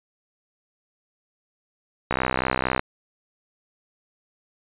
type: click train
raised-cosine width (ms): 0.5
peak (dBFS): -6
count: 45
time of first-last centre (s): 2.11-2.794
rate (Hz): 64.3
effects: resampled to 8000 Hz